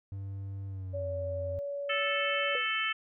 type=tone with pitch glide; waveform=triangle; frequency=98 to 88.83 Hz; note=G2 to F2; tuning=0 to +30 cents; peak=-34 dBFS; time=0.12-1.59 s; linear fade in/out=0 ms; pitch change=-170 cents; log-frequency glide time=0.67-1.11 s
type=tone; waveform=sine; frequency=567 Hz; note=C#5; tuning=39 cents sharp; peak=-33 dBFS; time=0.93-2.57 s; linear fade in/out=20 ms
type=harmonic tone; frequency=439 Hz; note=A4; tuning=4 cents flat; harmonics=3 / 4 / 5 / 6 / 7; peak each=-35 / -35 / -35 / -35 / -35 dBFS; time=1.89-2.93 s; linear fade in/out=10 ms
type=tone with exponential decay; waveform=sine; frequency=493.9 Hz; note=B4; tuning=in tune; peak=-32 dBFS; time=2.55-2.73 s; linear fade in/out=1 ms; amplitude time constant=37 ms
effects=none